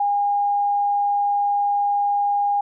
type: tone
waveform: sine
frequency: 813 Hz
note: G#5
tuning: 37 cents flat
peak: -17 dBFS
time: 0-2.61 s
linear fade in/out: 5 ms
effects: none